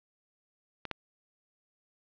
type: clicks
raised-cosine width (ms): 0.3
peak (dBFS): -21 / -17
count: 2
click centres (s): 0.853 / 0.913
effects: resampled to 11025 Hz + 8-bit